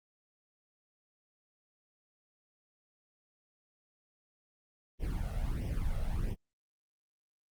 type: noise with flanger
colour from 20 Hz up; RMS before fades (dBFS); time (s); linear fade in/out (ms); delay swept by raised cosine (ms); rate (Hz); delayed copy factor
brown; -33; 4.99-6.36; 50; 0.35 to 1.55; 1.5; +1
effects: Opus 32 kbps